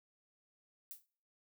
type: noise with exponential decay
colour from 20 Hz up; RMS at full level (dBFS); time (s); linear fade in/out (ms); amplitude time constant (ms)
violet; -44; 0.91-1.06; 0; 31
effects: noise-tail reverb RT60 0.5 s tail -23 dB re dry